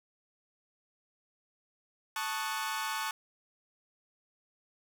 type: chord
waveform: sawtooth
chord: D# half-diminished seventh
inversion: second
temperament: equal with one note detuned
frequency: 880 / 1108.7 / 1244.5 / 1484.3 Hz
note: A5 / C#6 / D#6 / F#6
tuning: 0 / 0 / 0 / +5 cents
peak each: -33 / -34 / -38 / -36 dBFS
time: 2.16-3.11 s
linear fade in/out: 2 ms
effects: none